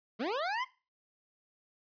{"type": "linear sweep", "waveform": "25% pulse", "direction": "up", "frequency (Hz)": [196, 1075], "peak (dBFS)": -28, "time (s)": [0.19, 0.65], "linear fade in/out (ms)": 20, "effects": ["noise-tail reverb RT60 0.3 s tail -18 dB re dry", "resampled to 11025 Hz"]}